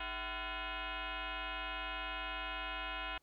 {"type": "tone with frequency modulation", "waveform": "sine", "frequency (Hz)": 760, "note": "F#5", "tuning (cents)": 46, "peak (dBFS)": -38, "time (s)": [0, 3.18], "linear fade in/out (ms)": 5, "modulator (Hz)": 355, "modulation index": 6.8, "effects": ["pink hiss -75 dBFS RMS until 3.22 s"]}